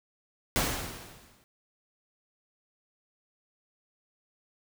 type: noise with exponential decay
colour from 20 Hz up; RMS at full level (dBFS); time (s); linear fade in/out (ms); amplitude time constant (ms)
pink; -25; 0.56-1.44; 0; 190
effects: none